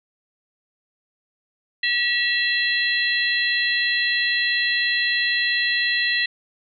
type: tone cluster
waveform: sine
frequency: 1933 / 2690 / 3338 / 4069 Hz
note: B6 / E7 / G#7 / C8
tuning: -38 / +34 / +8 / -49 cents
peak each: -21 / -26 / -28 / -25 dBFS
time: 1.83-6.26 s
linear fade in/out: 5 ms
effects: none